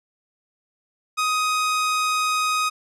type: tone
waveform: sawtooth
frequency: 1253 Hz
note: D#6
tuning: 12 cents sharp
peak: -16 dBFS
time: 1.17-2.7 s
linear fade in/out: 20 ms
effects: low-pass 10000 Hz 12 dB/octave